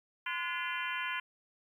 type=harmonic tone with a mistuned harmonic; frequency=342.3 Hz; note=F4; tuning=35 cents flat; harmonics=3 / 4 / 5 / 6 / 7 / 8 / 9; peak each=-39 / -40 / -41 / -42 / -42 / -43 / -44 dBFS; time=0.26-1.2 s; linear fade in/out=5 ms; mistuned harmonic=4; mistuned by=+98 cents; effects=11-bit